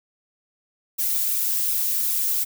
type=noise with flanger; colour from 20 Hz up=violet; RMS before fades=-23 dBFS; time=0.98-2.45 s; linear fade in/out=20 ms; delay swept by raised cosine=0.78 to 3.88 ms; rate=2.7 Hz; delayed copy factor=+0.65; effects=none